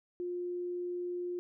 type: tone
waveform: sine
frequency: 354.4 Hz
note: F4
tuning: 25 cents sharp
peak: -34 dBFS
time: 0.2-1.39 s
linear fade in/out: 0 ms
effects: none